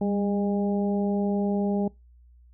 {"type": "harmonic tone with a mistuned harmonic", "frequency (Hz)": 203.5, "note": "G#3", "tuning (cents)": -35, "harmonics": [1, 2, 3, 4], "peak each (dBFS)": [-24, -30, -34, -36], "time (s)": [0.01, 1.88], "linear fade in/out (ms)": 5, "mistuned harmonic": 1, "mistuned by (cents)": -34, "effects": ["noise-tail reverb RT60 0.2 s tail -23 dB re dry", "added 60 Hz sine -51 dBFS peak until 2.53 s"]}